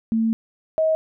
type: tone pair in turn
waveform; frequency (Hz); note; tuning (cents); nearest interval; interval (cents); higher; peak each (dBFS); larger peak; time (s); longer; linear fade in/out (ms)
sine; 224.5 / 635; A3 / D#5; +35 / +35; octave + tritone; 1800; second; -17 / -16; second; 0.12-0.33 / 0.78-0.95; first; 0
effects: none